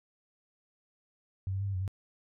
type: tone with pitch steps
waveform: sine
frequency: 95.5 / 96.6 / 99.6 / 98.2 / 92 / 96.6 Hz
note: G2 / G2 / G2 / G2 / F#2 / G2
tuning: -45 / -25 / +28 / +4 / -9 / -25 cents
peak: -30 dBFS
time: 1.47-1.878 s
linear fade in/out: 0 ms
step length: 68 ms
effects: none